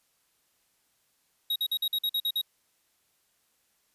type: tone bursts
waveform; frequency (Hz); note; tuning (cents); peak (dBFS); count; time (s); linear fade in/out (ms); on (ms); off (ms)
square; 3800; A#7; +33; -26; 9; 1.5-2.415; 5; 59; 48
effects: white hiss -71 dBFS RMS until 3.94 s + resampled to 32000 Hz